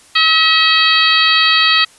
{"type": "harmonic tone", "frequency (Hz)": 642, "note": "E5", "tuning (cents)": -46, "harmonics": [2, 3, 4, 5, 6, 7], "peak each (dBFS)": [-16, -16, -16, -16, -16, -16], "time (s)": [0.15, 1.85], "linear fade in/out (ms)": 10, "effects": ["white hiss -45 dBFS RMS until 1.98 s", "resampled to 24000 Hz"]}